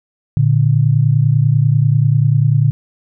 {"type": "tone pair together", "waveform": "sine", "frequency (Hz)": [115.5, 145.68], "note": ["A#2", "D3"], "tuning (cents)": [-16, -14], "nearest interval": "major third", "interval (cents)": 402, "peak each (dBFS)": -12, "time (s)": [0.37, 2.71], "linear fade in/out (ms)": 0, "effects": []}